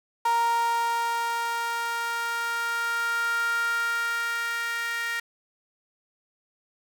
sawtooth tone with high-pass filter sweep, 466.2 Hz, A#4, in tune, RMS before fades -27 dBFS, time 0.25-5.2 s, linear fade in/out 5 ms, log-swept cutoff 940 to 1700 Hz, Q 5.9, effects none

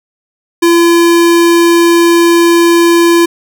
square tone, 340 Hz, F4, 46 cents flat, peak -5 dBFS, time 0.62-3.26 s, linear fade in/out 10 ms, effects none

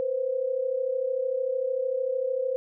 sine tone pair together, 491.7 / 525 Hz, B4 / C5, -8 / +6 cents, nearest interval minor second, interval 114 cents, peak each -30 / -26 dBFS, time 0-2.56 s, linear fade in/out 0 ms, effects none

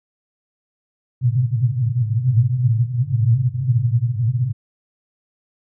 white band-pass noise, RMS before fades -18 dBFS, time 1.21-4.53 s, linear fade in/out 20 ms, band 110 to 130 Hz, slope 96 dB/octave, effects none

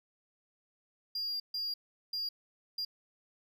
triangle tone bursts at uneven times, 4801 Hz, D8, 37 cents sharp, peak -32 dBFS, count 4, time 1.15-1.4 / 1.54-1.74 / 2.13-2.29 / 2.78-2.85 s, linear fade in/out 5 ms, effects none

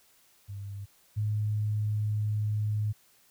sine tone pair in turn, 100 / 105.95 Hz, G2 / G#2, +35 / +35 cents, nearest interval minor second, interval 100 cents, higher second, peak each -36 / -26 dBFS, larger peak second, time 0.48-0.86 / 1.16-2.93 s, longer second, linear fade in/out 20 ms, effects white hiss -63 dBFS RMS until 3.3 s

